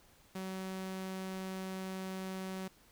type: tone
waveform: sawtooth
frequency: 188.8 Hz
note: F#3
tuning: 35 cents sharp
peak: -35 dBFS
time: 0.35-2.68 s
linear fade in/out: 5 ms
effects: pink hiss -64 dBFS RMS until 2.91 s